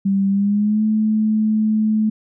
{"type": "tone with pitch glide", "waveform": "sine", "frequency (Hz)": [196, 216.2], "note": ["G3", "A3"], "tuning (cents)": [0, -30], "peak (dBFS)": -14, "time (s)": [0.05, 2.1], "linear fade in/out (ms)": 10, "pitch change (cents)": 170, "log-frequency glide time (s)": [0.29, 0.83], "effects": []}